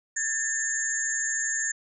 sine tone cluster, 1663 / 1796 / 6610 / 7210 Hz, G#6 / A6 / G#8 / A8, +2 / +35 / -9 / +41 cents, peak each -36 / -31 / -31 / -29 dBFS, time 0.16-1.72 s, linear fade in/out 10 ms, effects none

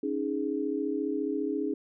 sine chord, C# suspended second, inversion none, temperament just, 277.2 / 311.8 / 415.8 Hz, C#4 / D#4 / G#4, 0 / +4 / +2 cents, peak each -32 dBFS, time 0.03-1.74 s, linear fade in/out 5 ms, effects none

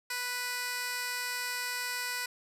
15% pulse tone with high-pass filter, 493.9 Hz, B4, in tune, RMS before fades -35 dBFS, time 0.1-2.26 s, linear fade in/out 5 ms, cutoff 1800 Hz, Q 0.67, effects resampled to 32000 Hz + 10-bit

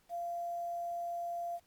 sine tone with quantisation, 691 Hz, F5, 19 cents flat, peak -35 dBFS, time 0.09-1.6 s, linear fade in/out 50 ms, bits 10, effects pink hiss -70 dBFS RMS until 1.66 s + MP3 96 kbps

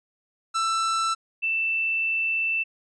45% pulse / sine tone pair in turn, 1331 / 2662 Hz, E6 / E7, +16 / +16 cents, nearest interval octave, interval 1200 cents, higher second, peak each -22 dBFS, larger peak neither, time 0.54-1.15 / 1.42-2.64 s, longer second, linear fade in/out 20 ms, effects resampled to 22050 Hz

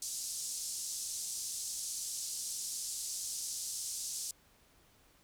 pink band-pass noise, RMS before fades -40 dBFS, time 0.02-4.31 s, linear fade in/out 2 ms, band 5400 to 10000 Hz, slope 24 dB/octave, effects pink hiss -66 dBFS RMS until 5.23 s

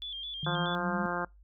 sine tone with vibrato, 3322 Hz, G#7, in tune, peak -36 dBFS, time 0.02-0.75 s, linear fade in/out 0 ms, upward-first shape square, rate 4.7 Hz, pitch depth 65 cents each way
sine linear sweep, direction up, 150.7 to 200.2 Hz, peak -32 dBFS, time 0.43-1.06 s, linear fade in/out 0 ms
harmonic tone, 175.6 Hz, F3, 10 cents sharp, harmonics 1 / 2 / 3 / 4 / 5 / 6 / 7 / 8 / 9, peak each -39 / -39 / -39 / -39 / -39 / -39 / -39 / -39 / -39 dBFS, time 0.46-1.25 s, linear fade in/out 5 ms
effects noise-tail reverb RT60 0.2 s tail -24 dB re dry + added 50 Hz sine -54 dBFS peak until 1.43 s

